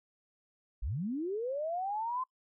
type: linear sweep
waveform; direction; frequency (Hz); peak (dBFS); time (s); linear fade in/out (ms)
sine; up; 38.89 to 1046.5; -32; 0.82-2.24; 10
effects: noise-tail reverb RT60 0.1 s tail -23 dB re dry